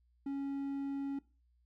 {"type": "tone", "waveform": "triangle", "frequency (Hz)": 277.2, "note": "C#4", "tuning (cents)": 0, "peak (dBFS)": -33, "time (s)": [0.26, 1.19], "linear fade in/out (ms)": 5, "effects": ["noise-tail reverb RT60 0.3 s tail -19 dB re dry", "added 60 Hz sine -68 dBFS peak until 1.65 s"]}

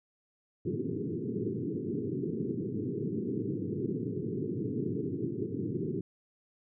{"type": "band-pass noise", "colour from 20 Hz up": "white", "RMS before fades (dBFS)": -34, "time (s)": [0.65, 6.01], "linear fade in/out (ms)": 5, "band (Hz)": [100, 430], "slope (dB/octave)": 96, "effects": []}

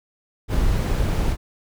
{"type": "noise", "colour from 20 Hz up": "brown", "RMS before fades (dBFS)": -20, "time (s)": [0.48, 1.37], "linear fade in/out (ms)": 50, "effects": []}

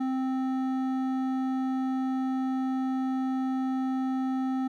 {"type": "tone with hard clipping", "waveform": "sine", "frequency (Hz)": 261.6, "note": "C4", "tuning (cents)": 0, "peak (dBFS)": -28, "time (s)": [0, 4.68], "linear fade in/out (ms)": 10, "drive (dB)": 10, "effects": []}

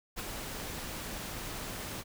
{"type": "noise with ADSR envelope", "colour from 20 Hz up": "pink", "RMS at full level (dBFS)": -36, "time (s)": [0.16, 2.04], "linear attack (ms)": 32, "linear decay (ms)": 21, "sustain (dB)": -4, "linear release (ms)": 44, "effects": []}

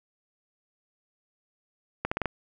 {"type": "accelerating click train", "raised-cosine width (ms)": 0.5, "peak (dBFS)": -12, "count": 5, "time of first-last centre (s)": [2.05, 2.257], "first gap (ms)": 65, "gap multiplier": 0.85, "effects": []}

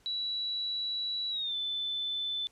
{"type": "tone with pitch glide", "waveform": "sine", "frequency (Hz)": [3926, 3518], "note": ["B7", "A7"], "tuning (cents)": [-11, -1], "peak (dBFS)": -31, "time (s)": [0.06, 2.47], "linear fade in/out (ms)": 0, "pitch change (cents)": -190, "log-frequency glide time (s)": [1.3, 1.55], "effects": ["pink hiss -65 dBFS RMS until 2.51 s", "low-pass 10000 Hz 12 dB/octave"]}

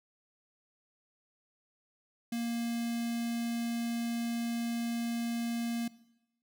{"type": "tone with notch filter", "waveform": "square", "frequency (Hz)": 233.9, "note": "A#3", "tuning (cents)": 6, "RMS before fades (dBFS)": -34, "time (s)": [2.32, 5.88], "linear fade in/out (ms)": 5, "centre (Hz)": 1000, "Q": 0.78, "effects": ["noise-tail reverb RT60 0.9 s tail -19 dB re dry"]}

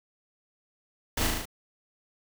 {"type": "noise with echo", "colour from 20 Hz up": "pink", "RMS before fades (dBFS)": -29, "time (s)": [1.17, 1.27], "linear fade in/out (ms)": 5, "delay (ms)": 37, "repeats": 5, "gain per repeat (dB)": -2, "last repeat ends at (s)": 1.455, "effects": []}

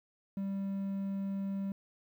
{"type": "tone", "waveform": "triangle", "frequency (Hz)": 196, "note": "G3", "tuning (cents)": 0, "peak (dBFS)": -31, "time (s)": [0.37, 1.72], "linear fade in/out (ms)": 2, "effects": ["11-bit"]}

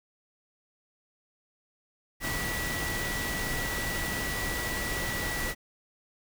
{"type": "tone in noise", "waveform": "sine", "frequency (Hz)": 1949, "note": "B6", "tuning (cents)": -23, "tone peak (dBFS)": -34, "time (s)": [2.2, 5.55], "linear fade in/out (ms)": 50, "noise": "pink", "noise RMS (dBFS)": -33, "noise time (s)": [2.2, 5.55], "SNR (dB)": -4, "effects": []}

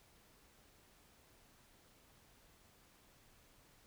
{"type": "silence", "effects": ["pink hiss -67 dBFS RMS until 3.86 s"]}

